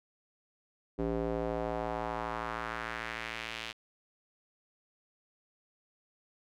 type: tone with band-pass filter sweep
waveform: square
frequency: 56.6 Hz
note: A1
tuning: 50 cents sharp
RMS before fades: -36 dBFS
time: 0.98-3.73 s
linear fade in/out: 20 ms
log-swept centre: 370 to 3100 Hz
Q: 1.7
effects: none